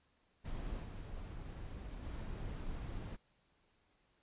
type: noise with level steps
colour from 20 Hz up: brown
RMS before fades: -42 / -46 / -43 dBFS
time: 0.44-3.17 s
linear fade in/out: 20 ms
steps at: 0.83 / 2.04 s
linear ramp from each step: 10 ms
effects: pink hiss -75 dBFS RMS until 4.22 s + resampled to 8000 Hz